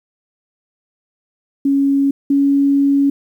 sine tone pair in turn, 277.2 / 279.5 Hz, C#4 / C#4, 0 / +14 cents, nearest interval unison, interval 14 cents, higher second, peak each -11 / -10 dBFS, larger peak second, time 1.65-2.11 / 2.3-3.1 s, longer second, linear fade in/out 5 ms, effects 8-bit

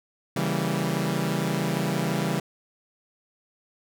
sawtooth chord, C# diminished seventh, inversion none, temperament equal with one note detuned, 138.59 / 164.81 / 196 / 230.8 Hz, C#3 / E3 / G3 / Bb3, 0 / 0 / 0 / -17 cents, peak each -26 / -24 / -25 / -30 dBFS, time 0.36-2.4 s, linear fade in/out 5 ms, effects none

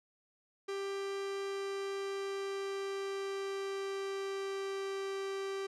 45% pulse tone with pitch glide, 394 to 390.4 Hz, G4 to G4, +9 to -7 cents, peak -36 dBFS, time 0.68-5.67 s, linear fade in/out 10 ms, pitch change -16 cents, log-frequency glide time 1.44-5.18 s, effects low-pass 7000 Hz 12 dB/octave

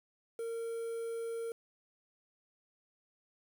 triangle tone with quantisation, 460 Hz, A#4, 23 cents flat, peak -34 dBFS, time 0.39-1.52 s, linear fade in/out 2 ms, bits 9, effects none

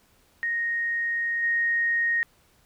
sine tone with level steps, 1864.7 Hz, A#6, in tune, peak -24 / -21 dBFS, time 0.43-2.23 s, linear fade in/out 0 ms, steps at 1.42 s, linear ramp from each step 20 ms, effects pink hiss -62 dBFS RMS until 2.65 s

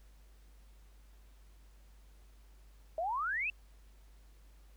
sine exponential sweep, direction up, 622.3 to 2722 Hz, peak -32 dBFS, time 2.98-3.5 s, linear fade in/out 2 ms, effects added 50 Hz sine -56 dBFS peak until 4.76 s + pink hiss -69 dBFS RMS until 4.76 s

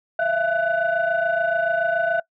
sine tone cluster, 655 / 682 / 1495 Hz, E5 / F5 / F#6, -11 / -41 / +17 cents, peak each -22 dBFS, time 0.19-2.2 s, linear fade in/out 5 ms, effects noise-tail reverb RT60 0.1 s tail -21 dB re dry + tanh soft clip ceiling -12 dBFS

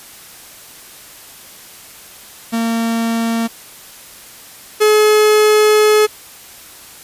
45% pulse tone pair in turn, 229 / 425.9 Hz, A#3 / G#4, -31 / +44 cents, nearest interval major seventh, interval 1075 cents, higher second, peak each -15 / -8 dBFS, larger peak second, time 2.52-3.48 / 4.8-6.07 s, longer second, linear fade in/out 20 ms, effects white hiss -38 dBFS RMS until 7.03 s + resampled to 32000 Hz

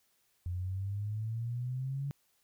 sine exponential sweep, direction up, 87.31 to 142.4 Hz, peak -33 dBFS, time 0.46-2.11 s, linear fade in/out 0 ms, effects white hiss -73 dBFS RMS until 2.43 s

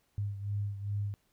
sine beating tone pair, 101.3 / 103.8 Hz, G#2 / G#2, -43 / 0 cents, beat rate 2.5 Hz, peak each -33 / -39 dBFS, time 0.18-1.14 s, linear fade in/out 0 ms, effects pink hiss -73 dBFS RMS until 1.32 s

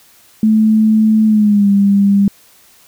sine tone with pitch glide, 217.7 to 199.63 Hz, A3 to G3, -18 to +32 cents, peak -7 dBFS, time 0.43-2.28 s, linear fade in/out 2 ms, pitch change -150 cents, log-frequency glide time 1.26-1.69 s, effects white hiss -47 dBFS RMS until 2.87 s

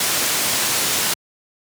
white low-pass noise, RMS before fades -20 dBFS, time 0-1.14 s, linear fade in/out 5 ms, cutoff 11000 Hz, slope 12 dB/octave, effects high-pass 100 Hz 12 dB/octave

